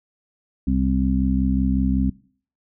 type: harmonic tone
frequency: 65.41 Hz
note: C2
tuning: in tune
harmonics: 1 / 2 / 3 / 4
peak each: -22 / -29 / -22 / -22 dBFS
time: 0.67-2.1 s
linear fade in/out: 5 ms
effects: noise-tail reverb RT60 0.5 s tail -22 dB re dry